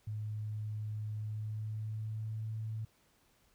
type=tone with pitch glide; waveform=sine; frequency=106.9 to 110.03 Hz; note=A2 to A2; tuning=-49 to 0 cents; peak=-36 dBFS; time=0.07-2.85 s; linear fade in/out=5 ms; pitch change=+49 cents; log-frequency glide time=1.12-2.52 s; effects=pink hiss -70 dBFS RMS until 3.54 s